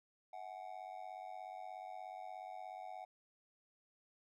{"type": "tone with amplitude modulation", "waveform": "triangle", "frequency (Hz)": 744, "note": "F#5", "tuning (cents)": 9, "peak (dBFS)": -40, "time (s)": [0.33, 3.05], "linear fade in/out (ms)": 5, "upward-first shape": "sine", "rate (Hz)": 96.8, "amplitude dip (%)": 95, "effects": []}